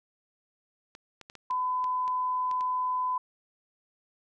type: clicks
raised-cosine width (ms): 0.2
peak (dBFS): -28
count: 9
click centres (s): 0.951 / 1.213 / 1.299 / 1.353 / 1.509 / 1.842 / 2.079 / 2.513 / 2.609
type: tone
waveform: sine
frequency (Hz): 1008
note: B5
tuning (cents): +35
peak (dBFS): -26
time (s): 1.5-3.18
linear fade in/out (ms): 5
effects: none